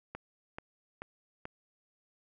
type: click train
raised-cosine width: 0.5 ms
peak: -25 dBFS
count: 4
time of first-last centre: 0.15-1.454 s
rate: 2.3 Hz
effects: none